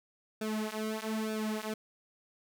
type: tone with flanger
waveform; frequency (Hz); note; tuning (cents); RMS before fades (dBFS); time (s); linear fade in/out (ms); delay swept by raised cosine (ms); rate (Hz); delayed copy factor
sawtooth; 217.4; A3; -21; -35; 0.41-1.74; 5; 0.98 to 5.78; 1.1; -0.95
effects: none